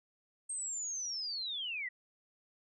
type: linear sweep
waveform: sine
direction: down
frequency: 8500 to 1900 Hz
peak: -36 dBFS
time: 0.49-1.89 s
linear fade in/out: 10 ms
effects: none